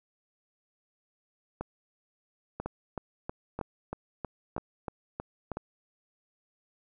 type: two click trains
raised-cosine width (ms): 1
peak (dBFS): -20 / -20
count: 10 / 5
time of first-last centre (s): 2.66-5.517 / 1.61-5.57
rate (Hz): 3.15 / 1.01
effects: none